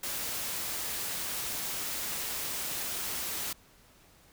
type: noise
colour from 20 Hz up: white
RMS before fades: -35 dBFS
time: 0.03-3.53 s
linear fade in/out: 5 ms
effects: pink hiss -60 dBFS RMS until 4.32 s